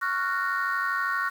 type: chord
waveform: sine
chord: Gb major seventh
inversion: second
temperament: just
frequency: 1110 / 1387.5 / 1480 / 1850 Hz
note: Db6 / F6 / Gb6 / Bb6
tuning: +2 / -12 / 0 / -14 cents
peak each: -28 / -30 / -28 / -30 dBFS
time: 0.01-1.3 s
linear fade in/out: 20 ms
effects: tanh soft clip ceiling -18 dBFS + 8-bit